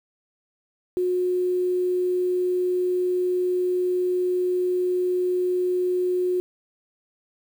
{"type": "tone with quantisation", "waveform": "sine", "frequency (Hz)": 362.6, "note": "F#4", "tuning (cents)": -35, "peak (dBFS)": -20, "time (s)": [0.97, 6.4], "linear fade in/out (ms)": 0, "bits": 8, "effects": []}